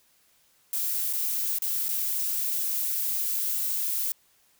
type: noise with dropouts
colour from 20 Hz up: violet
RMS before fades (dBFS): -28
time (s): 0.73-4.12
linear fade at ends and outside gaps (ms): 2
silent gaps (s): 1.129-1.133 / 1.586-1.62 / 1.884-1.889
effects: white hiss -64 dBFS RMS until 4.59 s